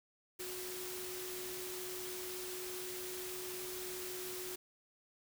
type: tone in noise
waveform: sine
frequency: 366.3 Hz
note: F#4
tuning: 17 cents flat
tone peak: -45 dBFS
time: 0.39-4.56 s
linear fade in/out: 10 ms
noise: white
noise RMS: -45 dBFS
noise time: 0.39-4.56 s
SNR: -3 dB
effects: none